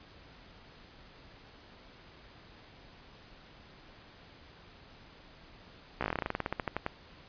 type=slowing click train; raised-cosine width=0.5 ms; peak=-16 dBFS; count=20; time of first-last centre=6.01-6.864 s; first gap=15 ms; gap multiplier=1.11; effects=pink hiss -55 dBFS RMS until 7.28 s + resampled to 11025 Hz